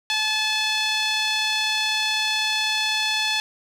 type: tone with band-pass filter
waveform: sawtooth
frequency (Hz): 864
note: A5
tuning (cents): -32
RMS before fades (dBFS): -23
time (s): 0.1-3.4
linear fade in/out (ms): 0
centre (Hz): 3600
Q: 1.8
effects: none